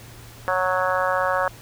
harmonic tone, 184.6 Hz, F#3, 4 cents flat, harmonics 3 / 4 / 5 / 6 / 7 / 8 / 9, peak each -24 / -28 / -28 / -26 / -28 / -29 / -29 dBFS, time 0.48-1.48 s, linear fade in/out 0 ms, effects added 115 Hz sine -44 dBFS peak until 1.61 s + pink hiss -45 dBFS RMS until 1.61 s

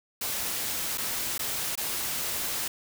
white noise with dropouts, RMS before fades -31 dBFS, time 0.21-2.68 s, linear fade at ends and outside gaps 5 ms, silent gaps 0.975-0.98 / 1.38-1.392 / 1.755-1.775 s, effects none

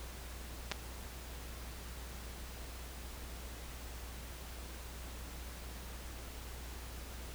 clicks, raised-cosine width 0.2 ms, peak -18 dBFS, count 2, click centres 0.715 / 0.72 s, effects added 60 Hz sine -46 dBFS peak until 7.34 s + pink hiss -50 dBFS RMS until 7.34 s

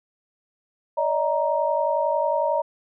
sine tone cluster, 577 / 628 / 937 Hz, D5 / D#5 / A#5, -31 / +16 / +9 cents, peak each -24 dBFS, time 0.97-2.62 s, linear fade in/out 10 ms, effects none

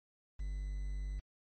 triangle tone with quantisation, 49 Hz, G1, in tune, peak -34 dBFS, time 0.39-1.2 s, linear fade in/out 10 ms, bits 10, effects MP3 32 kbps

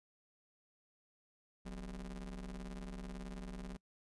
35% pulse ring-modulated tone, 70.6 Hz, C#2, 32 cents sharp, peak -39 dBFS, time 1.65-3.77 s, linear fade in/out 10 ms, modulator 115 Hz, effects noise-tail reverb RT60 0.1 s tail -26 dB re dry + resampled to 24000 Hz

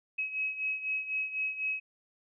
sine beating tone pair, 2555 / 2559 Hz, D#7 / D#7, +45 / +48 cents, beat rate 4 Hz, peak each -32 / -37 dBFS, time 0.18-1.8 s, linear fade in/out 10 ms, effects none

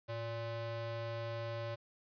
square ring-modulated tone, 233.1 Hz, A#3, in tune, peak -36 dBFS, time 0.08-1.76 s, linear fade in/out 20 ms, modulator 344 Hz, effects resampled to 11025 Hz + 11-bit

